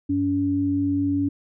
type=tone pair together; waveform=sine; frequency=96.1 / 283.4 Hz; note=G2 / C#4; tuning=-34 / +38 cents; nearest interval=octave + perfect fifth; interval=1872 cents; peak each=-28 / -20 dBFS; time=0.09-1.29 s; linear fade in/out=10 ms; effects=none